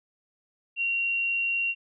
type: tone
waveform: sine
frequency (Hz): 2752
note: F7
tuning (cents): -26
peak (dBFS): -24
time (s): 0.76-1.75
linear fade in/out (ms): 50
effects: none